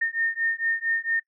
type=beating tone pair; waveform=sine; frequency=1824 / 1828.4 Hz; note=A#6 / A#6; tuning=-38 / -34 cents; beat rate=4.4 Hz; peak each=-26 / -26 dBFS; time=0.01-1.2 s; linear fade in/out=10 ms; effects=noise-tail reverb RT60 0.1 s tail -23 dB re dry